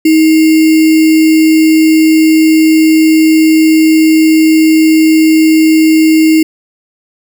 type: tone with sample-and-hold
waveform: sine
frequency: 316.7 Hz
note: D#4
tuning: 31 cents sharp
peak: -3 dBFS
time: 0.05-6.43 s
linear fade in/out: 5 ms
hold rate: 2450 Hz
effects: none